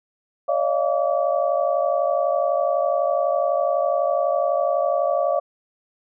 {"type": "tone cluster", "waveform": "sine", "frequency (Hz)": [561, 613, 689, 1149], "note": ["C#5", "D#5", "F5", "D6"], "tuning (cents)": [21, -26, -24, -38], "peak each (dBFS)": [-22, -23, -23, -29], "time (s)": [0.48, 5.4], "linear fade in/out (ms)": 10, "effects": []}